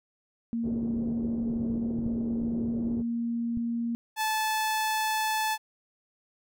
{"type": "tone with pitch glide", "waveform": "sine", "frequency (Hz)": [231.6, 233.9], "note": ["A#3", "A#3"], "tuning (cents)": [-11, 6], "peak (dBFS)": -27, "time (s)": [0.53, 3.95], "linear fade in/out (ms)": 0, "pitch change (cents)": 17, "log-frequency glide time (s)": [2.23, 2.99]}
{"type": "low-pass noise", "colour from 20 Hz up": "white", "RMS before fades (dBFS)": -38, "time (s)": [0.63, 3.03], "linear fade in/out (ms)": 20, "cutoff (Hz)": 420, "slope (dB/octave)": 24}
{"type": "clicks", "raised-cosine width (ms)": 5, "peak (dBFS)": -25, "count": 3, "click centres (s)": [1.989, 2.064, 3.573]}
{"type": "tone", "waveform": "sawtooth", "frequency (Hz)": 870, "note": "A5", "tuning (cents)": -20, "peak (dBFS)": -22, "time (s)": [4.16, 5.58], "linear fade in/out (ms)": 50}
{"effects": []}